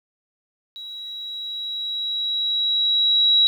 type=tone with level ramp; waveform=sine; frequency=3877 Hz; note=B7; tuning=33 cents flat; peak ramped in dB=-33 to -12 dBFS; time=0.76-3.47 s; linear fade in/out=0 ms; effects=9-bit